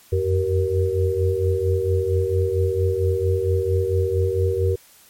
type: tone cluster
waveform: sine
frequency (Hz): 87.6 / 92 / 383.1 / 470.5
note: F2 / F#2 / G4 / A#4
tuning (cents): +6 / -9 / -40 / +16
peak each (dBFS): -23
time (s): 0.12-4.76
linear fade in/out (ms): 10
effects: white hiss -51 dBFS RMS until 5.09 s + MP3 64 kbps